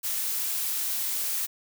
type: noise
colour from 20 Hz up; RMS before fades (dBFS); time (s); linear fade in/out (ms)
blue; -29; 0.03-1.47; 20
effects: none